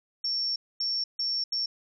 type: tone bursts at uneven times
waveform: sine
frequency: 5460 Hz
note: F8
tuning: 40 cents flat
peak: -26 dBFS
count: 4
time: 0.24-0.56 / 0.8-1.04 / 1.19-1.44 / 1.52-1.66 s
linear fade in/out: 5 ms
effects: none